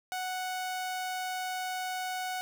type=tone; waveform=sawtooth; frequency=740 Hz; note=F#5; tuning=in tune; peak=-29 dBFS; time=0.12-2.41 s; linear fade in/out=0 ms; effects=none